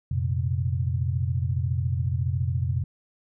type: chord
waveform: sine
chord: F suspended fourth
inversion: none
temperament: equal with one note detuned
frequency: 89.14 / 116.54 / 130.81 Hz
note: F2 / Bb2 / C3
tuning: +36 / 0 / 0 cents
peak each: -26 / -29 / -27 dBFS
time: 0.11-2.84 s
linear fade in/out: 5 ms
effects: none